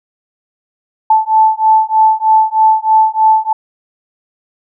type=beating tone pair; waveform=sine; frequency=874 / 877.2 Hz; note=A5 / A5; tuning=-12 / -6 cents; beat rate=3.2 Hz; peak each=-10 dBFS; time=1.1-3.53 s; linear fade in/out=5 ms; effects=none